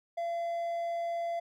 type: tone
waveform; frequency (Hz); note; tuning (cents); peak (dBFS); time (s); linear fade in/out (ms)
triangle; 681; F5; -44; -29; 0.17-1.4; 10
effects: none